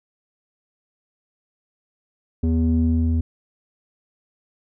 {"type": "tone with low-pass filter sweep", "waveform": "square", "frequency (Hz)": 81.2, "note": "E2", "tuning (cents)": -26, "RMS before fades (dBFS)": -19, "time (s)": [2.43, 3.21], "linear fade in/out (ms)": 5, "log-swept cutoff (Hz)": [310, 190], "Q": 3.2, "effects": []}